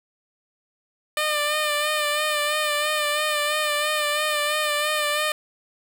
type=tone with vibrato; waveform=10% pulse; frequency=600 Hz; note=D5; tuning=37 cents sharp; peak=-13 dBFS; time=1.17-5.32 s; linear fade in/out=2 ms; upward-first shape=sine; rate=3 Hz; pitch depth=35 cents each way; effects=none